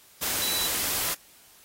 sine tone in noise, 3951 Hz, B7, in tune, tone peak -29 dBFS, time 0.41-0.68 s, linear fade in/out 20 ms, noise white, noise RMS -28 dBFS, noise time 0.21-1.15 s, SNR -4 dB, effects white hiss -55 dBFS RMS until 1.64 s + AAC 48 kbps

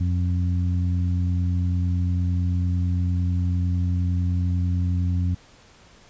harmonic tone, 88.9 Hz, F2, 31 cents sharp, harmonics 1 / 2 / 3, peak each -20 / -29 / -34 dBFS, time 0-5.35 s, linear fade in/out 10 ms, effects pink hiss -52 dBFS RMS until 6.09 s + resampled to 16000 Hz

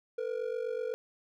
triangle ring-modulated tone, 474.7 Hz, A#4, 31 cents sharp, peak -27 dBFS, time 0.18-0.94 s, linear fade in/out 0 ms, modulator 24 Hz, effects none

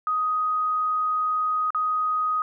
sine tone with dropouts, 1251 Hz, D#6, 9 cents sharp, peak -21 dBFS, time 0.07-2.42 s, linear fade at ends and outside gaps 1 ms, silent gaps 1.705-1.747 s, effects none

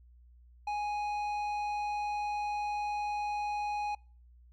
square tone with low-pass filter, 830.6 Hz, G#5, in tune, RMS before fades -34 dBFS, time 0.67-3.95 s, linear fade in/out 5 ms, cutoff 3100 Hz, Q 0.56, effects noise-tail reverb RT60 0.4 s tail -26 dB re dry + added 60 Hz sine -55 dBFS peak until 4.52 s

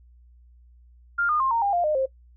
sine tone with pitch steps, 1400 / 1218.8 / 1061 / 923.7 / 804.1 / 700 / 609.4 / 530.5 Hz, F6 / D#6 / C6 / A#5 / G5 / F5 / D#5 / C5, +4 / -36 / +24 / -16 / +44 / +4 / -36 / +24 cents, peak -20 dBFS, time 1.18-2.06 s, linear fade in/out 10 ms, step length 110 ms, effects noise-tail reverb RT60 0.1 s tail -20 dB re dry + added 60 Hz sine -50 dBFS peak until 2.36 s

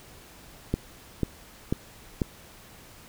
click train, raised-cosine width 3 ms, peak -11 dBFS, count 4, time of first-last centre 0.74-2.218 s, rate 2.03 Hz, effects pink hiss -50 dBFS RMS until 3.08 s

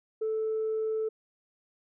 sine tone, 438.7 Hz, A4, 5 cents flat, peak -26 dBFS, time 0.21-1.09 s, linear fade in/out 10 ms, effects tanh soft clip ceiling -24 dBFS

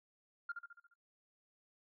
sine tone with echo, 1400 Hz, F6, 4 cents sharp, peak -36 dBFS, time 0.49-0.52 s, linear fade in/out 5 ms, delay 70 ms, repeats 6, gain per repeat -5 dB, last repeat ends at 0.94 s, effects noise-tail reverb RT60 0.1 s tail -20 dB re dry + tanh soft clip ceiling -33 dBFS

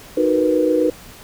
sine chord, B major seventh, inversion first, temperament equal, 311.1 / 370 / 466.2 / 493.9 Hz, D#4 / F#4 / A#4 / B4, 0 / 0 / 0 / 0 cents, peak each -18 / -22 / -23 / -17 dBFS, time 0.17-0.9 s, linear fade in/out 5 ms, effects pink hiss -41 dBFS RMS until 1.23 s

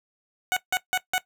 15% pulse tone bursts, 740 Hz, F#5, in tune, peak -15 dBFS, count 4, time 0.52-1.18 s, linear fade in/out 0 ms, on 45 ms, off 160 ms, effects noise-tail reverb RT60 0.1 s tail -17 dB re dry

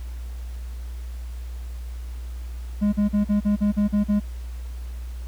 triangle tone bursts, 206.4 Hz, G#3, 10 cents flat, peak -15 dBFS, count 9, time 2.81-4.202 s, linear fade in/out 20 ms, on 120 ms, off 39 ms, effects added 60 Hz sine -30 dBFS peak until 5.27 s + pink hiss -51 dBFS RMS until 5.27 s

